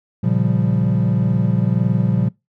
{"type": "chord", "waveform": "triangle", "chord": "G half-diminished seventh", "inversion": "first", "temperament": "equal", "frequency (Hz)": [116.54, 138.59, 174.61, 196], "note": ["Bb2", "Db3", "F3", "G3"], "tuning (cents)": [0, 0, 0, 0], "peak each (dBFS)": [-17, -19, -17, -20], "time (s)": [0.23, 2.29], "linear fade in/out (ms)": 10, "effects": ["noise-tail reverb RT60 0.2 s tail -22 dB re dry"]}